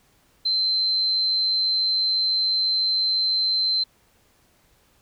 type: tone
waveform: sine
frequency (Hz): 4097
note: C8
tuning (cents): -37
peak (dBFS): -19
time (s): 0.45-3.84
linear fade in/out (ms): 10
effects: pink hiss -61 dBFS RMS until 5.01 s